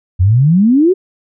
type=exponential sweep; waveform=sine; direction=up; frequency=85.3 to 392.6 Hz; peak=-6 dBFS; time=0.19-0.94 s; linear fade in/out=20 ms; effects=none